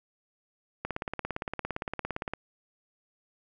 click train, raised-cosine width 0.5 ms, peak -17 dBFS, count 27, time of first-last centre 0.85-2.336 s, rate 17.5 Hz, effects none

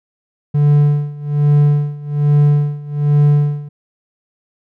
triangle tone with tremolo, 146.3 Hz, D3, 6 cents flat, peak -5 dBFS, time 0.54-3.69 s, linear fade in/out 10 ms, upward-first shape sine, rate 1.2 Hz, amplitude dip 90%, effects none

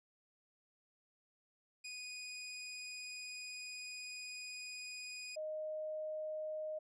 20% pulse / sine tone pair in turn, 2479 / 619.8 Hz, D#7 / D#5, -7 / -7 cents, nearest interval 2 octaves, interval 2400 cents, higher first, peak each -40 / -39 dBFS, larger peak second, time 1.84-5.36 / 5.36-6.79 s, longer first, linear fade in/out 10 ms, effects resampled to 22050 Hz

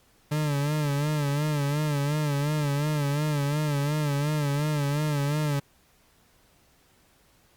40% pulse tone with vibrato, 146.83 Hz, D3, in tune, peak -23 dBFS, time 0.31-5.6 s, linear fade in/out 10 ms, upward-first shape sine, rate 2.8 Hz, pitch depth 73 cents each way, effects pink hiss -62 dBFS RMS until 7.56 s + Opus 48 kbps

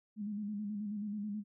sine tone with vibrato, 207.7 Hz, G#3, in tune, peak -36 dBFS, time 0.16-1.44 s, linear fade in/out 50 ms, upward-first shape square, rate 9.3 Hz, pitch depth 46 cents each way, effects none

